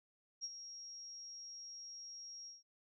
sine tone with ADSR envelope, 5600 Hz, F8, 4 cents sharp, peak -38 dBFS, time 0.41-2.63 s, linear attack 32 ms, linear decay 41 ms, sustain -10 dB, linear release 160 ms, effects none

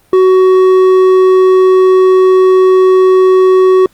sine tone with hard clipping, 373.7 Hz, F#4, 17 cents sharp, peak -5 dBFS, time 0.13-3.86 s, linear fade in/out 2 ms, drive 6 dB, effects pink hiss -50 dBFS RMS until 3.93 s + Opus 32 kbps

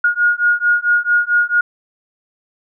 sine beating tone pair, 1433 / 1437.5 Hz, F6 / F6, +44 / +50 cents, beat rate 4.5 Hz, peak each -15 dBFS, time 0.04-1.61 s, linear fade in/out 5 ms, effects none

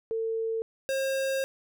sine / square tone pair in turn, 450 / 536.6 Hz, A4 / C5, +39 / +44 cents, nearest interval minor third, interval 305 cents, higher second, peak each -27 dBFS, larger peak neither, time 0.11-0.62 / 0.89-1.44 s, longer second, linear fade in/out 0 ms, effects none

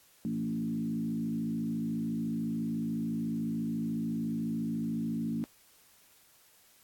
sine tone with frequency modulation, 226.8 Hz, A#3, 47 cents flat, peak -30 dBFS, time 0.25-5.44 s, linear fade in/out 0 ms, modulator 54 Hz, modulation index 1.1, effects white hiss -62 dBFS RMS until 6.83 s + AAC 64 kbps

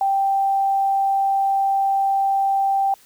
sine tone, 784 Hz, G5, in tune, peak -16 dBFS, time 0.01-2.94 s, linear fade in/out 2 ms, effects white hiss -52 dBFS RMS until 3.05 s

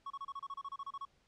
triangle tone bursts, 1108.7 Hz, C#6, in tune, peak -38 dBFS, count 14, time 0.06-1.052 s, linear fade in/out 5 ms, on 43 ms, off 30 ms, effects pink hiss -72 dBFS RMS until 1.27 s + low-pass 6000 Hz 12 dB/octave

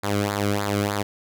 sawtooth tone with flanger, 101.9 Hz, G#2, 32 cents flat, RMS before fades -24 dBFS, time 0.03-1.03 s, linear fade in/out 10 ms, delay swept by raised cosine 0.34 to 1.16 ms, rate 3.3 Hz, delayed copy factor -0.75, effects none

